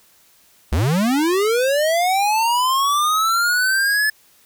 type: linear sweep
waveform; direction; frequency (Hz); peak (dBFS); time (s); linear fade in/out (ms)
square; up; 61.74 to 1735; -16; 0.72-4.1; 5
effects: white hiss -54 dBFS RMS until 4.45 s